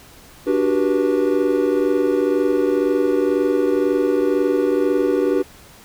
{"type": "chord", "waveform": "triangle", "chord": "G major seventh", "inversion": "second", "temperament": "equal with one note detuned", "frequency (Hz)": [293.7, 370, 392, 484.8], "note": ["D4", "F#4", "G4", "B4"], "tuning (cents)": [0, 0, 0, -32], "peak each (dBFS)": -19, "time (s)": [0.46, 5.43], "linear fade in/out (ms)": 20, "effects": ["pink hiss -45 dBFS RMS until 5.84 s"]}